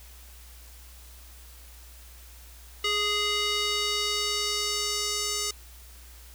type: tone with band-pass filter sweep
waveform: square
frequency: 415.3 Hz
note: G#4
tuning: in tune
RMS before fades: -28 dBFS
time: 2.84-5.51 s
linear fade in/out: 5 ms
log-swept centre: 3100 to 6400 Hz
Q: 1.5
effects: added 60 Hz sine -47 dBFS peak until 6.34 s + white hiss -52 dBFS RMS until 6.34 s